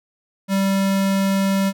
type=tone; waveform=square; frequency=194.8 Hz; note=G3; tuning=11 cents flat; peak=-17 dBFS; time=0.48-1.73 s; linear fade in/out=50 ms; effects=none